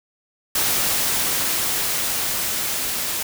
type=noise with level ramp; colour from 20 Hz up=white; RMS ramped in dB=-20 to -25 dBFS; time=0.55-3.23 s; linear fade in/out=5 ms; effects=none